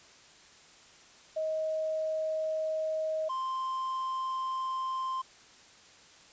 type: tone pair in turn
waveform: sine / triangle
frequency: 630 / 1046.2 Hz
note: D#5 / C6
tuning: +21 / -1 cents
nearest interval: major sixth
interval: 878 cents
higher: second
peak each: -29 / -29 dBFS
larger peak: neither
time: 1.36-3.29 / 3.29-5.22 s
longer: neither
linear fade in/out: 10 ms
effects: white hiss -56 dBFS RMS until 6.32 s + resampled to 16000 Hz